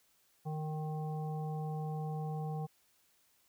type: harmonic tone with a mistuned harmonic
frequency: 154.3 Hz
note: D#3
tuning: 14 cents flat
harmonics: 1 / 3 / 5 / 7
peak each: -36 / -46 / -44 / -56 dBFS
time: 0.45-2.67 s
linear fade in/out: 20 ms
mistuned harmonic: 5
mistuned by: +16 cents
effects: white hiss -71 dBFS RMS until 3.48 s